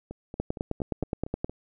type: two click trains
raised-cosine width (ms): 2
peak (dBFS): -14 / -24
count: 11 / 7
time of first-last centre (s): 0.4-1.445 / 0.11-1.496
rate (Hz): 9.57 / 4.33
effects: none